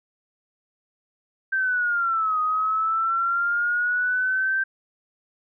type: linear two-way sweep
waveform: sine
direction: down then up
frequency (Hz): 1568 to 1244.5 to 1568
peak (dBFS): -20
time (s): 1.52-4.64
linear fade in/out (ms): 10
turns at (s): 2.4
effects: none